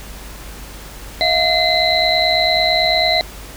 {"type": "tone cluster", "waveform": "sine", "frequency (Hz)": [642, 711, 2058, 3943, 4112], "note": ["E5", "F5", "C7", "B7", "C8"], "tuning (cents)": [-46, 31, -29, -4, -31], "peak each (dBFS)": -19, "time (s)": [1.21, 3.21], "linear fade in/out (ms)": 0, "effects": ["added 50 Hz sine -34 dBFS peak until 3.56 s", "pink hiss -36 dBFS RMS until 3.56 s"]}